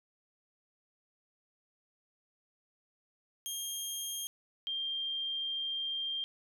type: tone pair in turn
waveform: 15% pulse / sine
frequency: 3222 / 3187 Hz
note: G7 / G7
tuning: +47 / +28 cents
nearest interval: unison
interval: 19 cents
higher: first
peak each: -29 / -33 dBFS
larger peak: first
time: 3.46-4.27 / 4.67-6.24 s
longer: second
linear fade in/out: 0 ms
effects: none